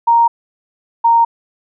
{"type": "tone pair in turn", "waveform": "sine", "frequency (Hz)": [932.3, 927.4], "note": ["A#5", "A#5"], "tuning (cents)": [0, -9], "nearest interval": "unison", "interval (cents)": 9, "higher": "first", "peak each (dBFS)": -7, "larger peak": "neither", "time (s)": [[0.07, 0.28], [1.04, 1.25]], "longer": "neither", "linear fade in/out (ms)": 10, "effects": []}